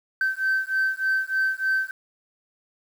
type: beating tone pair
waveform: sine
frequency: 1545 / 1548.3 Hz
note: G6 / G6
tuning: -26 / -22 cents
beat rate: 3.3 Hz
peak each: -23 dBFS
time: 0.21-1.91 s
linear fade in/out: 2 ms
effects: tanh soft clip ceiling -17 dBFS + 8-bit